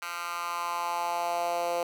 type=tone with high-pass filter sweep; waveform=10% pulse; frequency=172.7 Hz; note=F3; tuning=19 cents flat; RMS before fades=-31 dBFS; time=0.02-1.83 s; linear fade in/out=2 ms; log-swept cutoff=1500 to 540 Hz; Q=3.3; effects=none